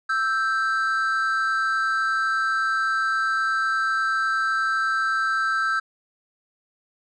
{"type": "tone pair together", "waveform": "triangle", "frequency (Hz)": [1319.6, 1568], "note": ["E6", "G6"], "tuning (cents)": [1, 0], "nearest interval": "minor third", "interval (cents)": 299, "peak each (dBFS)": -21, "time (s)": [0.09, 5.8], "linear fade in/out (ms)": 10, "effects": ["tanh soft clip ceiling -11 dBFS", "resampled to 22050 Hz"]}